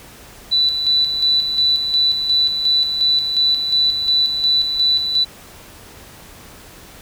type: tone with tremolo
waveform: sine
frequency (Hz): 3975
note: B7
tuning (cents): +10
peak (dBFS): -12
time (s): 0.51-5.25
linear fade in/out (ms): 20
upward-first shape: square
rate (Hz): 2.8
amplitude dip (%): 50
effects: pink hiss -41 dBFS RMS until 7.01 s